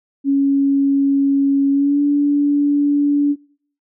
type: tone with pitch glide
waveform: sine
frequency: 277.2 to 288.1 Hz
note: C#4 to D4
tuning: 0 to -33 cents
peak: -12 dBFS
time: 0.24-3.36 s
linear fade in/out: 50 ms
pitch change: +67 cents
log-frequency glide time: 1.71-2.01 s
effects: noise-tail reverb RT60 0.6 s tail -25 dB re dry